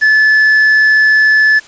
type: tone with quantisation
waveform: triangle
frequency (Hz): 1733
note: A6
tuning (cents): -27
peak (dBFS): -4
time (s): 0.01-1.6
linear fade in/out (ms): 20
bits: 5
effects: white hiss -38 dBFS RMS until 1.67 s + resampled to 16000 Hz